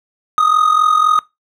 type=tone with amplitude modulation; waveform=triangle; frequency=1244.5 Hz; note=D#6; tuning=in tune; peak=-5 dBFS; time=0.38-1.19 s; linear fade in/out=0 ms; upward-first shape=sine; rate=43.9 Hz; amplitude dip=70%; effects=noise-tail reverb RT60 0.2 s tail -21 dB re dry